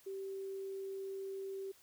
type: tone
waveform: sine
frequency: 387.9 Hz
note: G4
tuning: 18 cents flat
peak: -40 dBFS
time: 0.06-1.72 s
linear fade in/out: 10 ms
effects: white hiss -65 dBFS RMS until 1.82 s

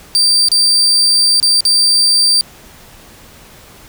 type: tone with dropouts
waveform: 35% pulse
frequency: 4675 Hz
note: D8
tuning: 9 cents flat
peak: -7 dBFS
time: 0.15-2.41 s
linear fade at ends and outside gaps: 0 ms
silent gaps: 0.485-0.517 / 1.4-1.428 / 1.606-1.652 s
effects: pink hiss -40 dBFS RMS until 3.88 s

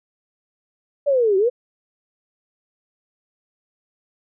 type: linear two-way sweep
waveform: sine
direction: down then up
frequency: 587 to 370 to 513 Hz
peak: -14 dBFS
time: 1.06-1.5 s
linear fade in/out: 20 ms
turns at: 1.37 s
effects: none

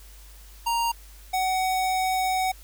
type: tone pair in turn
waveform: square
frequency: 932.3 / 749.6 Hz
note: A#5 / F#5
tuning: 0 / +22 cents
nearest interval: major third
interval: 378 cents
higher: first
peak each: -23 dBFS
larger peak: neither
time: 0.66-0.92 / 1.33-2.52 s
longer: second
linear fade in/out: 10 ms
effects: added 50 Hz sine -45 dBFS peak until 2.63 s + white hiss -52 dBFS RMS until 2.63 s

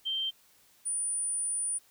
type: tone pair in turn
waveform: sine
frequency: 3140 / 9409 Hz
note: G7 / D9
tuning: +2 / +2 cents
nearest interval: octave + perfect fifth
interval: 1900 cents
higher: second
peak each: -29 / -29 dBFS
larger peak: neither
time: 0.05-0.31 / 0.85-1.79 s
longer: second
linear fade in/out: 20 ms
effects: white hiss -63 dBFS RMS until 1.9 s

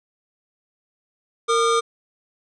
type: tone pair together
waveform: square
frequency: 460.8 / 1212.9 Hz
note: A#4 / D#6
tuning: -20 / -45 cents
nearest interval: octave + perfect fourth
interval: 1675 cents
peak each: -20 dBFS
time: 1.48-1.81 s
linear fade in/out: 20 ms
effects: resampled to 22050 Hz

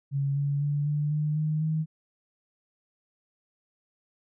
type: tone with pitch steps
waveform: sine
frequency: 139.3 / 142.14 / 145.05 / 148.01 / 151.03 / 154.12 / 157.26 Hz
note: C#3 / C#3 / D3 / D3 / D3 / D#3 / D#3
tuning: +9 / +44 / -21 / +14 / +49 / -16 / +19 cents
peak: -24 dBFS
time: 0.11-1.86 s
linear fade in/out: 50 ms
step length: 250 ms
effects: none

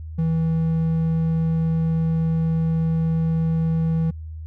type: tone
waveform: triangle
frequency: 162.5 Hz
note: E3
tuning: 24 cents flat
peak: -16 dBFS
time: 0.18-4.11 s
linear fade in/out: 10 ms
effects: added 79 Hz sine -31 dBFS peak until 4.46 s

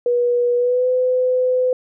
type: tone with pitch glide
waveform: sine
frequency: 484.6 to 506.3 Hz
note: B4 to B4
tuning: -33 to +43 cents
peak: -14 dBFS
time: 0.06-1.73 s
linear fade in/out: 2 ms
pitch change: +76 cents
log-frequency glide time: 0.56-0.88 s
effects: none

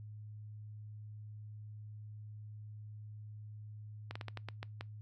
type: slowing click train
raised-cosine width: 0.3 ms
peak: -26 dBFS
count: 8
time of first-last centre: 4.11-4.81 s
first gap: 45 ms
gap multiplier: 1.26
effects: noise-tail reverb RT60 0.2 s tail -24 dB re dry + added 106 Hz sine -46 dBFS peak until 5.01 s

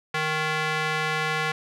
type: tone with band-pass filter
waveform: square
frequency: 155.56 Hz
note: D#3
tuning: in tune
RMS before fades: -26 dBFS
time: 0.14-1.52 s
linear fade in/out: 5 ms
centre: 1900 Hz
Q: 1.1
effects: none

